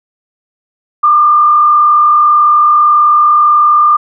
sine tone with frequency modulation, 1198 Hz, D6, 34 cents sharp, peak -4 dBFS, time 1.03-3.97 s, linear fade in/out 10 ms, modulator 41.7 Hz, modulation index 0.48, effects none

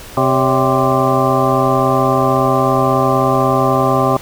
harmonic tone with a mistuned harmonic, 130.7 Hz, C3, 1 cent flat, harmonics 1 / 2 / 3 / 4 / 5 / 6 / 8 / 9, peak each -19 / -19 / -19 / -19 / -19 / -19 / -19 / -19 dBFS, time 0.17-4.17 s, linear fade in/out 2 ms, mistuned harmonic 4, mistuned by +110 cents, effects pink hiss -34 dBFS RMS until 4.21 s

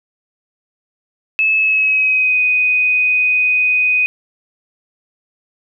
sine tone with pitch glide, 2600 to 2496 Hz, E7 to D#7, -24 to +5 cents, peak -11 dBFS, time 1.39-4.06 s, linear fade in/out 0 ms, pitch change -71 cents, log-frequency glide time 1.56-2.4 s, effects none

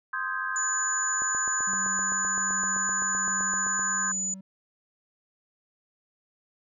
sine chord, Ab major seventh, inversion first, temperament equal, 1046.5 / 1244.5 / 1568 / 1661.2 Hz, C6 / Eb6 / G6 / Ab6, 0 / 0 / 0 / 0 cents, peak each -34 / -36 / -31 / -35 dBFS, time 0.13-4.12 s, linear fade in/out 5 ms
sine tone, 6950 Hz, A8, 22 cents flat, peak -27 dBFS, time 0.56-4.34 s, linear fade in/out 2 ms
click train, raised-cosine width 1 ms, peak -27 dBFS, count 21, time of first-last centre 1.22-3.794 s, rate 7.77 Hz
triangle tone with tremolo, 191.2 Hz, G3, 43 cents flat, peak -36 dBFS, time 1.67-4.41 s, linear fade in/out 5 ms, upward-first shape sine, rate 1.3 Hz, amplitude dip 35%
effects none

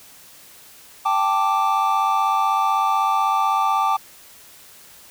triangle chord, G suspended second, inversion none, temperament equal, 784 / 880 / 1174.7 Hz, G5 / A5 / D6, 0 / 0 / 0 cents, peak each -20 / -20 / -18 dBFS, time 1.05-3.97 s, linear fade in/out 10 ms, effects white hiss -46 dBFS RMS until 5.1 s

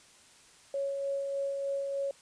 sine tone with tremolo, 554.4 Hz, C#5, in tune, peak -29 dBFS, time 0.74-2.11 s, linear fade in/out 2 ms, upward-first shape sine, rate 3.3 Hz, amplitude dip 30%, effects white hiss -58 dBFS RMS until 2.21 s + resampled to 22050 Hz

